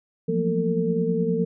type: tone cluster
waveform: sine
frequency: 172.5 / 182.2 / 219 / 234.9 / 451 Hz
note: F3 / F#3 / A3 / A#3 / A4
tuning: -21 / -26 / -8 / +13 / +43 cents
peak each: -25 / -29 / -32 / -29 / -24 dBFS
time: 0.28-1.45 s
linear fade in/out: 10 ms
effects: none